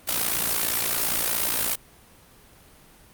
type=noise with amplitude modulation; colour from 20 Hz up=white; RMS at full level=-21 dBFS; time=0.07-1.76 s; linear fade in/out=20 ms; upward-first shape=sine; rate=57.3 Hz; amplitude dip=75%; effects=pink hiss -52 dBFS RMS until 3.13 s + Opus 32 kbps